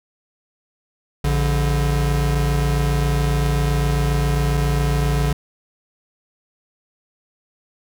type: tone pair together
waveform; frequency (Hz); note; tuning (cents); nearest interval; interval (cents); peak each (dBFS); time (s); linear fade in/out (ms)
square; 57.15 / 144; A#1 / D3; -34 / -34; octave + major third; 1600; -20; 1.24-5.33; 5
effects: none